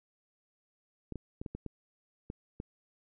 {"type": "clicks", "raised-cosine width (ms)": 3, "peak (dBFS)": -26, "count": 8, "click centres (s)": [1.123, 1.157, 1.415, 1.462, 1.55, 1.663, 2.301, 2.601], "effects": []}